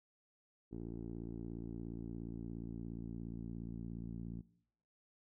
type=tone with low-pass filter sweep; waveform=10% pulse; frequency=57.1 Hz; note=A#1; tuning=35 cents flat; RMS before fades=-45 dBFS; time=0.71-4.42 s; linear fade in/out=20 ms; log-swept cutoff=350 to 220 Hz; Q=1.9; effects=noise-tail reverb RT60 0.7 s tail -20 dB re dry